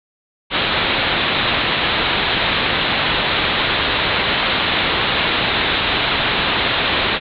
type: low-pass noise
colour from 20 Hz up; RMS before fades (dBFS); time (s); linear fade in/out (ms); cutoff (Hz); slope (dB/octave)
white; -18; 0.5-7.2; 50; 4000; 96
effects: none